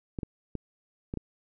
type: clicks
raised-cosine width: 3 ms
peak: -20 dBFS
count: 5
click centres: 0.188 / 0.232 / 0.553 / 1.139 / 1.173 s
effects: none